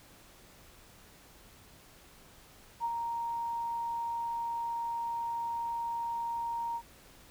sine tone with ADSR envelope, 932.3 Hz, A#5, in tune, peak -28 dBFS, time 2.8-6.82 s, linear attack 44 ms, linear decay 43 ms, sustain -4 dB, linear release 61 ms, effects pink hiss -57 dBFS RMS until 7.3 s

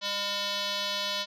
sine tone with frequency modulation, 200 Hz, G3, 35 cents sharp, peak -26 dBFS, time 0.01-1.26 s, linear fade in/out 50 ms, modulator 808 Hz, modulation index 5.8, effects tanh soft clip ceiling -27 dBFS

